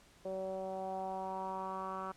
10% pulse tone with low-pass filter sweep, 189.6 Hz, F#3, 43 cents sharp, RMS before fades -40 dBFS, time 0.25-2.12 s, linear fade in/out 5 ms, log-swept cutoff 540 to 1300 Hz, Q 4.2, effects pink hiss -63 dBFS RMS until 2.16 s + low-pass 10000 Hz 12 dB/octave

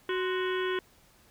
harmonic tone with a mistuned harmonic, 370.8 Hz, F#4, 4 cents sharp, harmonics 1 / 3 / 4 / 5 / 6 / 7 / 8 / 9, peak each -29 / -37 / -37 / -39 / -45 / -46 / -43 / -43 dBFS, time 0.09-0.79 s, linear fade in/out 2 ms, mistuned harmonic 3, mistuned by -110 cents, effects pink hiss -61 dBFS RMS until 1.3 s

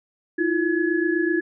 sine tone cluster, 321.4 / 349.3 / 1696 Hz, E4 / F4 / G#6, -44 / 0 / +36 cents, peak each -23 / -22 / -26 dBFS, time 0.38-1.41 s, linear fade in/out 10 ms, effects none

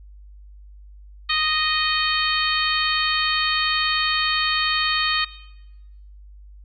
harmonic tone, 621 Hz, D#5, 3 cents flat, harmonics 2 / 3 / 4 / 5 / 6 / 7, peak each -26 / -26 / -26 / -26 / -26 / -26 dBFS, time 1.29-5.25 s, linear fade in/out 10 ms, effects noise-tail reverb RT60 1.0 s tail -18 dB re dry + added 50 Hz sine -41 dBFS peak until 6.64 s

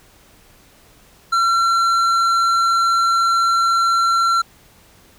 triangle tone with tanh clipping, 1359 Hz, F6, 48 cents flat, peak -15 dBFS, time 1.32-4.42 s, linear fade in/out 10 ms, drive 14 dB, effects pink hiss -50 dBFS RMS until 5.18 s

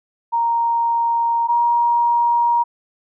sine tone pair in turn, 932.3 / 945.9 Hz, A#5 / A#5, 0 / +25 cents, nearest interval unison, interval 25 cents, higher second, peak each -15 / -13 dBFS, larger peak second, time 0.32-1.48 / 1.48-2.64 s, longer neither, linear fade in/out 20 ms, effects none

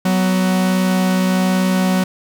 45% pulse tone pair together, 186.2 / 247.5 Hz, F#3 / B3, +11 / +4 cents, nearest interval perfect fourth, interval 493 cents, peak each -14 / -23 dBFS, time 0.05-2.04 s, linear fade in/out 5 ms, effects none

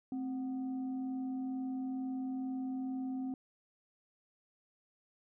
sine tone with frequency modulation, 261.6 Hz, C4, in tune, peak -35 dBFS, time 0.12-3.34 s, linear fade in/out 2 ms, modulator 481 Hz, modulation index 0.3, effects none

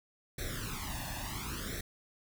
pink noise with flanger, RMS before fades -39 dBFS, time 0.38-1.81 s, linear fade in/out 5 ms, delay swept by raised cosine 0.51 to 1.15 ms, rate 0.7 Hz, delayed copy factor +0.95, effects none

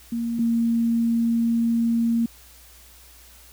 sine tone pair in turn, 233.1 / 231.4 Hz, A#3 / A#3, 0 / -13 cents, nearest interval unison, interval 13 cents, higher first, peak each -23 / -18 dBFS, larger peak second, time 0.12-0.39 / 0.39-2.26 s, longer second, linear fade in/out 5 ms, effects added 60 Hz sine -51 dBFS peak until 3.52 s + white hiss -50 dBFS RMS until 3.52 s

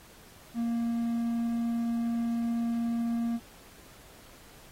triangle tone, 233.1 Hz, A#3, in tune, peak -25 dBFS, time 0.54-3.4 s, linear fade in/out 50 ms, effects pink hiss -54 dBFS RMS until 4.71 s + AAC 48 kbps

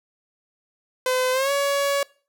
sawtooth tone with pitch glide, 510 to 562.6 Hz, C5 to C#5, -44 to +26 cents, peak -16 dBFS, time 1.06-2.03 s, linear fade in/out 2 ms, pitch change +170 cents, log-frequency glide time 1.32-1.51 s, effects noise-tail reverb RT60 0.4 s tail -23 dB re dry

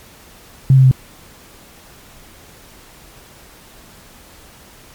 sine tone with pitch steps, 133.6 / 131.91 / 130.25 Hz, C3 / C3 / C3, +36 / +14 / -7 cents, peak -5 dBFS, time 0.7-0.913 s, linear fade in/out 2 ms, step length 71 ms, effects pink hiss -43 dBFS RMS until 4.94 s + MP3 96 kbps

